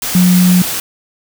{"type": "tone in noise", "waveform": "sine", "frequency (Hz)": 180.7, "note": "F#3", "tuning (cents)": -41, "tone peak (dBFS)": -6, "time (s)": [0.15, 0.62], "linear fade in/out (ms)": 2, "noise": "white", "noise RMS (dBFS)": -19, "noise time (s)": [0.02, 0.8], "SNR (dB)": 10, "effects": []}